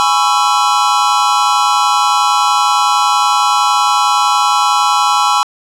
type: chord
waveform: square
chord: C# minor seventh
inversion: second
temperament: just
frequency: 831.5 / 997.9 / 1108.7 / 1330.5 Hz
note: G#5 / B5 / C#6 / E6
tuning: +2 / +18 / 0 / +16 cents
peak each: -16 dBFS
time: 0-5.43 s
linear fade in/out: 0 ms
effects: low-pass 8000 Hz 12 dB/octave